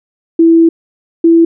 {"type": "tone pair in turn", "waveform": "sine", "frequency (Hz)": [330.4, 332.5], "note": ["E4", "E4"], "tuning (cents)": [4, 15], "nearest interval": "unison", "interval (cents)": 11, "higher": "second", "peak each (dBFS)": -3, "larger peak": "neither", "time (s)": [[0.39, 0.69], [1.24, 1.45]], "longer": "first", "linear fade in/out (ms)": 5, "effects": []}